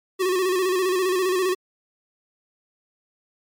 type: tone with vibrato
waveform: square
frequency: 370 Hz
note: F#4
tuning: in tune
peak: -20 dBFS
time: 0.19-1.55 s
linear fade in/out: 20 ms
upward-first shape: square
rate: 15 Hz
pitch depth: 49 cents each way
effects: MP3 96 kbps